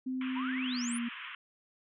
sine tone with pitch glide, 258.4 to 237 Hz, C4 to A#3, -21 to +29 cents, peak -32 dBFS, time 0.06-1.09 s, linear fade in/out 10 ms, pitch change -150 cents, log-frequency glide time 0.63-0.91 s
white band-pass noise, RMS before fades -44 dBFS, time 0.21-1.35 s, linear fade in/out 2 ms, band 1000 to 3200 Hz, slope 96 dB/octave
sine exponential sweep, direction up, 880 to 10740 Hz, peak -38 dBFS, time 0.35-0.99 s, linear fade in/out 20 ms
effects none

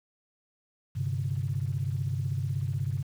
sine chord, G suspended fourth, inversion none, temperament equal, 98 / 130.81 / 146.83 Hz, G2 / C3 / D3, 0 / 0 / 0 cents, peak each -31 / -30 / -34 dBFS, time 0.95-3.03 s, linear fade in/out 20 ms, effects tanh soft clip ceiling -19 dBFS + 9-bit

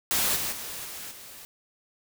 white noise with level steps, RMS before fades -25 / -30 / -37 / -39 / -45 dBFS, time 0.11-1.45 s, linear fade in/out 0 ms, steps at 0.35 / 0.51 / 0.84 / 1.1 s, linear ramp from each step 20 ms, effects none

